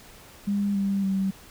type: tone with pitch steps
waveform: sine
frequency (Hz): 201.9 / 197.4 / 193.01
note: G#3 / G3 / G3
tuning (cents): -49 / +12 / -27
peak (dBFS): -22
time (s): 0.47-1.31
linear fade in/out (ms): 10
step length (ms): 280
effects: pink hiss -49 dBFS RMS until 1.5 s

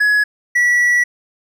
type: tone pair in turn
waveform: triangle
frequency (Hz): 1685 / 1944.6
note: G#6 / B6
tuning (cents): +25 / -27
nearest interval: major second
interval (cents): 248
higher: second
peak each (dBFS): -9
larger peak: neither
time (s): 0-0.24 / 0.55-1.04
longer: second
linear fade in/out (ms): 10
effects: none

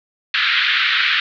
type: band-pass noise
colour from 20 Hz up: pink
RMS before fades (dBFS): -17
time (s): 0.34-1.2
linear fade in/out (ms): 2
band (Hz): 1400 to 4000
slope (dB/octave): 48
effects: none

